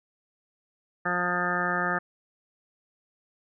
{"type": "harmonic tone", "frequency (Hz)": 177.6, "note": "F3", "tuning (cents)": 29, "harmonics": [1, 2, 3, 4, 5, 7, 8, 9, 10], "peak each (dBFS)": [-34, -36, -36, -34, -36, -30, -35, -32, -31], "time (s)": [1.05, 1.99], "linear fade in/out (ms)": 10, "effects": []}